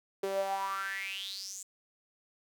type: tone with high-pass filter sweep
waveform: sawtooth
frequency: 194.3 Hz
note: G3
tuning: 15 cents flat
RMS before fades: -36 dBFS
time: 0.23-1.63 s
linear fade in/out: 5 ms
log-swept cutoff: 420 to 7600 Hz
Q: 8.7
effects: none